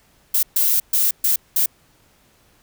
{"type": "noise bursts at uneven times", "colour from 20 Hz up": "violet", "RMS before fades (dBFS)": -17, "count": 5, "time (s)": [[0.34, 0.43], [0.56, 0.8], [0.93, 1.11], [1.24, 1.36], [1.56, 1.66]], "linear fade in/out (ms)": 5, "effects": ["pink hiss -57 dBFS RMS until 2.62 s"]}